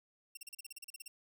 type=tone bursts; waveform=10% pulse; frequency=2731 Hz; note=F7; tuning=39 cents flat; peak=-36 dBFS; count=13; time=0.35-1.08 s; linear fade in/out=5 ms; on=22 ms; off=37 ms; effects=none